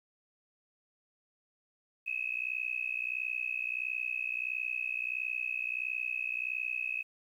sine tone with amplitude modulation, 2564 Hz, E7, 49 cents flat, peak -28 dBFS, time 2.06-7.03 s, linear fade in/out 20 ms, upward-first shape sine, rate 61.5 Hz, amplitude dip 100%, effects 11-bit

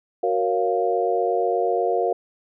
sine chord, Gb major seventh, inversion none, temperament equal, 370 / 466.2 / 554.4 / 698.5 Hz, Gb4 / Bb4 / Db5 / F5, 0 / 0 / 0 / 0 cents, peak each -25 / -23 / -28 / -23 dBFS, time 0.23-2.13 s, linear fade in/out 5 ms, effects none

